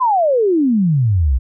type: exponential sweep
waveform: sine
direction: down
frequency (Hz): 1061 to 58.27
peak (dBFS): -11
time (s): 0-1.39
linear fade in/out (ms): 20
effects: none